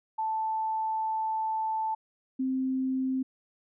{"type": "tone pair in turn", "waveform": "sine", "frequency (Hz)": [880, 261.6], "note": ["A5", "C4"], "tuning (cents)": [0, 0], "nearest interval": "octave + major sixth", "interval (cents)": 2100, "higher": "first", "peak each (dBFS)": [-27, -26], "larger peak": "second", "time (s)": [[0.18, 1.95], [2.39, 3.23]], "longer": "first", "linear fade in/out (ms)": 10, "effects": []}